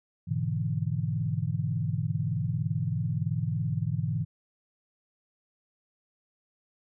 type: chord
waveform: sine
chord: E dominant seventh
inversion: first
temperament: equal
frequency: 103.83 / 123.47 / 146.83 / 164.81 Hz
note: G#2 / B2 / D3 / E3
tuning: 0 / 0 / 0 / 0 cents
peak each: -32 dBFS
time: 0.27-4.25 s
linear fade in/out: 20 ms
effects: none